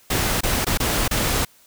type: noise with dropouts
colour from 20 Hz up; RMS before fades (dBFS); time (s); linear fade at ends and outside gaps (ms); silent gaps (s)
pink; -21; 0.1-1.45; 5; 0.408-0.433 / 0.647-0.666 / 0.775-0.8 / 1.08-1.11
effects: white hiss -54 dBFS RMS until 1.66 s